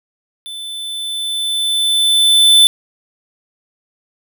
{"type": "tone with level ramp", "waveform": "square", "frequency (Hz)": 3520, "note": "A7", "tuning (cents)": 0, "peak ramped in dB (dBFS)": [-27, -5], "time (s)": [0.46, 2.67], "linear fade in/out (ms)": 0, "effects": []}